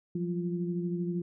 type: tone cluster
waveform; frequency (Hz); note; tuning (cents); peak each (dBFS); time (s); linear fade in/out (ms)
sine; 174 / 186.7 / 347.7; F3 / F#3 / F4; -6 / +16 / -8; -31 / -39 / -35; 0.15-1.22; 5
effects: none